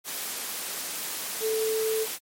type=tone in noise; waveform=sine; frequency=440 Hz; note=A4; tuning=in tune; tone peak=-24 dBFS; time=1.4-2.07 s; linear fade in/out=50 ms; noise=white; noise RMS=-33 dBFS; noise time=0.04-2.19 s; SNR=+6 dB; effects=high-pass 200 Hz 12 dB/octave + MP3 64 kbps